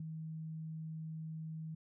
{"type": "tone with ADSR envelope", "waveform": "sine", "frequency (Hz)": 159, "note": "D#3", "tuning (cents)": 38, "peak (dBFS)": -38, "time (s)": [0, 1.75], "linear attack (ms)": 4, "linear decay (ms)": 10, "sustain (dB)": -3, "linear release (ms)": 8, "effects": []}